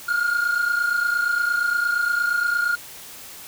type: tone pair together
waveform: triangle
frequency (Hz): 1398.4 / 1427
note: F6 / F6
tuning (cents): +2 / +37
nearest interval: unison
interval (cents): 35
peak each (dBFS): -21 / -17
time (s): 0.08-2.76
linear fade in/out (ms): 10
effects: tanh soft clip ceiling -15 dBFS + white hiss -40 dBFS RMS until 3.47 s